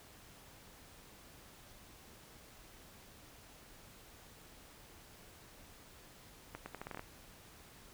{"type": "accelerating click train", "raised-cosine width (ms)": 0.5, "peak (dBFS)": -28, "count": 9, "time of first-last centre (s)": [6.55, 6.994], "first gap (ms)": 110, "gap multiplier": 0.79, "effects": ["pink hiss -58 dBFS RMS until 7.93 s"]}